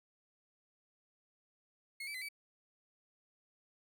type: tone with pitch steps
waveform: 35% pulse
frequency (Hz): 2167 / 2309 / 2033 / 2295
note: C#7 / D7 / B6 / D7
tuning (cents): -40 / -30 / +50 / -40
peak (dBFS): -39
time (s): 2-2.288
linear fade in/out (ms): 5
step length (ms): 72
effects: none